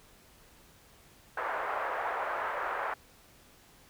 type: band-pass noise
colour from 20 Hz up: white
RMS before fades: -34 dBFS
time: 1.37-2.94 s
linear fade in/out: 5 ms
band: 510 to 1500 Hz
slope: 24 dB/octave
effects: pink hiss -59 dBFS RMS until 3.89 s